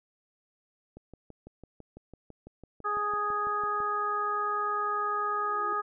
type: click train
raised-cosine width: 2 ms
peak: -33 dBFS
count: 18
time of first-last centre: 0.97-3.803 s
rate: 6 Hz
type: harmonic tone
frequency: 415.3 Hz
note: G#4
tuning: in tune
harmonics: 1 / 2 / 3 / 4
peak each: -37 / -38 / -28 / -39 dBFS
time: 2.84-5.82 s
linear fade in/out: 20 ms
type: tone with exponential growth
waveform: sine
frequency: 349.6 Hz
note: F4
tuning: 2 cents sharp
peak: -38 dBFS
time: 5.13-5.73 s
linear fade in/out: 2 ms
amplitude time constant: 130 ms
effects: none